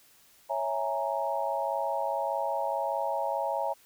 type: chord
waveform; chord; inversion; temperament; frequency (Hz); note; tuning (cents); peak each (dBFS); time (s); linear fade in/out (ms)
sine; A# half-diminished seventh; first; equal; 554.4 / 659.3 / 830.6 / 932.3; C#5 / E5 / G#5 / A#5; 0 / 0 / 0 / 0; -33; 0.49-3.74; 20
effects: white hiss -60 dBFS RMS until 3.85 s